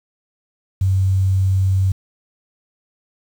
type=tone with quantisation; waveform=sine; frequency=95.2 Hz; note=F#2; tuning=50 cents sharp; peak=-13 dBFS; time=0.81-1.92 s; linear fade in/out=5 ms; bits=7; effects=none